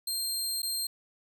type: tone with dropouts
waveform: 20% pulse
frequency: 4186 Hz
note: C8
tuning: in tune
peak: -24 dBFS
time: 0.07-0.87 s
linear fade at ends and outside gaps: 5 ms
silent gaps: 0.62-0.629 s
effects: none